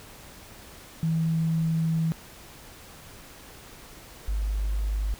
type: tone pair in turn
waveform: sine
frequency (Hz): 162.2 / 51.09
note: E3 / G#1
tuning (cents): -28 / -28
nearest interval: octave + minor sixth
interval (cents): 2000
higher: first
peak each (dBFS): -22 / -24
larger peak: first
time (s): 1.03-2.12 / 4.28-5.14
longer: first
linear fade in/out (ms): 0
effects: pink hiss -47 dBFS RMS until 5.19 s